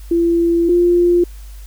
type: tone pair in turn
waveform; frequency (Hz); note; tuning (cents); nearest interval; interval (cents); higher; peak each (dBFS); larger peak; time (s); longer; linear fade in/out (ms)
sine; 339 / 349.5; E4 / F4; +49 / +1; minor second; 52; second; -11 / -9; second; 0.11-0.69 / 0.69-1.24; first; 5
effects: added 50 Hz sine -31 dBFS peak until 1.66 s + white hiss -47 dBFS RMS until 1.66 s